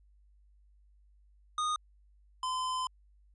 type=tone pair in turn; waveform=square; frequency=1234 / 1023.7 Hz; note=D#6 / C6; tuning=-15 / -38 cents; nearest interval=minor third; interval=323 cents; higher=first; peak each=-30 / -32 dBFS; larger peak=first; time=1.58-1.76 / 2.43-2.87 s; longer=second; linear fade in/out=2 ms; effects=added 50 Hz sine -60 dBFS peak until 3.34 s + resampled to 22050 Hz